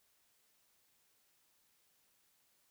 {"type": "silence", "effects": ["white hiss -74 dBFS RMS until 2.7 s"]}